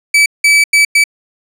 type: tone bursts at uneven times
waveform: 40% pulse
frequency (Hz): 2300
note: D7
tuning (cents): -37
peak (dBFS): -5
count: 4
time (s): 0.14-0.26 / 0.44-0.64 / 0.73-0.85 / 0.95-1.04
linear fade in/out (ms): 5
effects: low-pass 12000 Hz 12 dB/octave

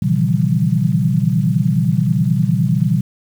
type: tone cluster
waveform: sine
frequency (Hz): 120.1 / 138.3 / 159.7 / 169.3 / 193.2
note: B2 / C#3 / D#3 / E3 / G3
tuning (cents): -48 / -4 / +45 / +46 / -25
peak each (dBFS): -19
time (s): 0.02-3.01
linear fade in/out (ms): 5
effects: 7-bit

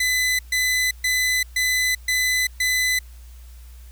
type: tone bursts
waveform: sawtooth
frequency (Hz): 2008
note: B6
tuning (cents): +28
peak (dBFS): -15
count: 6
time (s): 0-2.99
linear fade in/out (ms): 5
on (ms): 390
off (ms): 130
effects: added 60 Hz sine -39 dBFS peak until 3.91 s + white hiss -54 dBFS RMS until 3.91 s

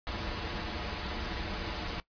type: noise with comb filter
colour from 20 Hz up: pink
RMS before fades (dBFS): -36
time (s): 0.07-2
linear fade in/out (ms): 0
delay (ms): 7.6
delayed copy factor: -0.65
effects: noise-tail reverb RT60 0.1 s tail -18 dB re dry + resampled to 11025 Hz

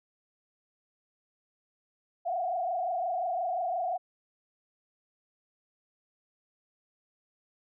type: tone with frequency modulation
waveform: sine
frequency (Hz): 710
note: F5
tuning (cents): +28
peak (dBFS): -28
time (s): 2.25-3.98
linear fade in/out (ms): 20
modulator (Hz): 25.7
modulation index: 1.7
effects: none

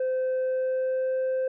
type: tone with pitch glide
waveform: sine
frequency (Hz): 516 to 519.9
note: C5 to C5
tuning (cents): -24 to -11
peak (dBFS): -21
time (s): 0-1.48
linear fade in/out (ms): 5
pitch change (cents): +13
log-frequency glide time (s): 0.39-1.17
effects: tanh soft clip ceiling -23 dBFS

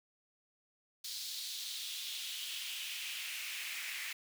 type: noise with high-pass filter sweep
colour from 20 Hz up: pink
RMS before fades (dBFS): -42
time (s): 1.04-4.13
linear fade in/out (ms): 5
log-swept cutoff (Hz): 4300 to 2100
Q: 3
effects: none

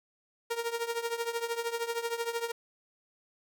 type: tone with tremolo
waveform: sawtooth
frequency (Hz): 466.2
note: A#4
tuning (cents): 0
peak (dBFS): -24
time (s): 0.5-2.52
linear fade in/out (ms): 10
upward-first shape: triangle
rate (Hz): 13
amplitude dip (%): 85
effects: none

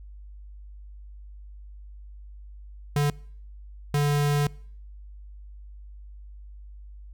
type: tone bursts at uneven times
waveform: square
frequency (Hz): 145.3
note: D3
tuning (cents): -18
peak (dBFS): -21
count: 2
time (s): 2.96-3.1 / 3.94-4.47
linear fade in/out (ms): 2
effects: noise-tail reverb RT60 0.6 s tail -24 dB re dry + added 50 Hz sine -41 dBFS peak until 7.13 s

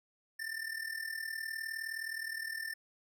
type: tone with amplitude modulation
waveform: square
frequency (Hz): 1790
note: A6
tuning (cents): +29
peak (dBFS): -35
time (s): 0.39-2.74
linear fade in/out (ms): 10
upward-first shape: sine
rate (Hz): 39.4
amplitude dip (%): 75
effects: none

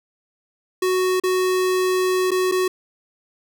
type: tone with dropouts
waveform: square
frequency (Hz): 370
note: F#4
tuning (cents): 0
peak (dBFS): -18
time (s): 0.82-2.68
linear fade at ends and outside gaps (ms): 5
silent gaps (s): 1.2-1.236 / 2.308-2.315 / 2.515-2.52
effects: none

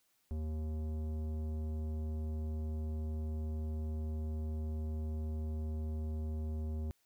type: tone with tanh clipping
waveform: triangle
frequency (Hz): 77.78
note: D#2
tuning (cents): 0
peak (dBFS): -37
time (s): 0.31-6.91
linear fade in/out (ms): 0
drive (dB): 18
effects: white hiss -75 dBFS RMS until 7.05 s

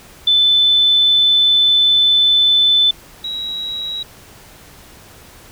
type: tone pair in turn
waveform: sine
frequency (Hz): 3515 / 3864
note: A7 / B7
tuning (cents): -2 / -39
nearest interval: major second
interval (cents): 163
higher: second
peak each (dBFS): -9 / -21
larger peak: first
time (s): 0.27-2.91 / 3.24-4.03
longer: first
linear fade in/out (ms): 5
effects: pink hiss -42 dBFS RMS until 5.51 s

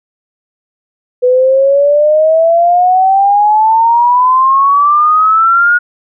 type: exponential sweep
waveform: sine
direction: up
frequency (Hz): 493.9 to 1449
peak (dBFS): -5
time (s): 1.22-5.79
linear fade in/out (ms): 20
effects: none

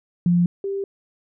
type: tone pair in turn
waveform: sine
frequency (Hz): 174.61 / 394.1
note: F3 / G4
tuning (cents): 0 / +9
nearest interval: octave + major second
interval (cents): 1409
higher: second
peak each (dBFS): -14 / -23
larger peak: first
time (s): 0.26-0.46 / 0.64-0.84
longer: neither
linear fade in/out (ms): 2
effects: none

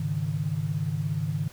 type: chord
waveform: sine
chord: Ab suspended fourth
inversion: none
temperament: equal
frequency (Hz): 103.83 / 138.59 / 155.56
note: Ab2 / Db3 / Eb3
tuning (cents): 0 / 0 / 0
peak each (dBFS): -32 / -31 / -28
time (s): 0-1.48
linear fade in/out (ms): 5
effects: pink hiss -50 dBFS RMS until 1.52 s

